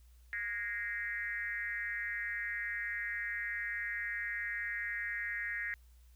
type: tone with frequency modulation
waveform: sine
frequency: 1864.7 Hz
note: A#6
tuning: in tune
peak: -35 dBFS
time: 0.33-5.74 s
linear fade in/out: 0 ms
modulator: 213 Hz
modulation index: 1.2
effects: added 60 Hz sine -57 dBFS peak until 6.15 s + white hiss -72 dBFS RMS until 6.15 s